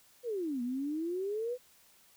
sine exponential two-way sweep, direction down then up, 509 to 236.9 to 509 Hz, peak -32 dBFS, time 0.23-1.58 s, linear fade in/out 50 ms, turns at 0.62 s, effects white hiss -63 dBFS RMS until 2.16 s

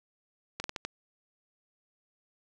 slowing click train, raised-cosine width 0.2 ms, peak -17 dBFS, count 5, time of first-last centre 0.6-0.85 s, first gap 41 ms, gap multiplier 1.29, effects none

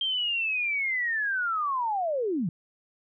sine linear sweep, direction down, 3183 to 147.2 Hz, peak -25 dBFS, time 0.01-2.49 s, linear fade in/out 2 ms, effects none

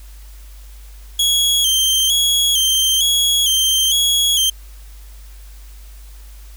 sawtooth tone with vibrato, 3237 Hz, G#7, 45 cents flat, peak -10 dBFS, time 1.19-4.5 s, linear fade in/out 5 ms, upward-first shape square, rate 1.1 Hz, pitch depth 51 cents each way, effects added 50 Hz sine -35 dBFS peak until 6.56 s + white hiss -48 dBFS RMS until 6.56 s

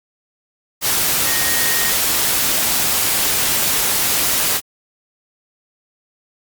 sine tone in noise, 1864.7 Hz, A#6, in tune, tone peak -24 dBFS, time 1.24-1.94 s, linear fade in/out 50 ms, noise white, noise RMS -17 dBFS, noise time 0.81-4.61 s, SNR -10 dB, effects Opus 48 kbps

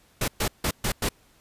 pink noise bursts at uneven times, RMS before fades -25 dBFS, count 5, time 0.21-0.28 / 0.4-0.48 / 0.64-0.71 / 0.84-0.92 / 1.02-1.09 s, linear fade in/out 5 ms, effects pink hiss -60 dBFS RMS until 1.4 s + resampled to 32000 Hz

